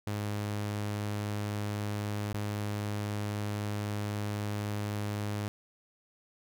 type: tone with dropouts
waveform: sawtooth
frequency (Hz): 103.83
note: G#2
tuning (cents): 0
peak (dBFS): -28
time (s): 0.07-5.48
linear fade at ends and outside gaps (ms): 0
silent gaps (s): 2.328-2.343
effects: none